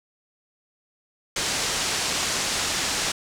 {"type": "low-pass noise", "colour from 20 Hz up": "white", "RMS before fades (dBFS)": -26, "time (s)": [1.36, 3.12], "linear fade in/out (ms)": 5, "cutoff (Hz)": 7700, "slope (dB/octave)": 24, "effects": []}